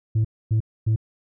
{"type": "tone bursts", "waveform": "sine", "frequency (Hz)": 110, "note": "A2", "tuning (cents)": 0, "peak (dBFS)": -14, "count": 3, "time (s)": [0.15, 0.961], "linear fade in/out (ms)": 10, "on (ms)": 97, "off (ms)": 260, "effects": ["tanh soft clip ceiling -16 dBFS"]}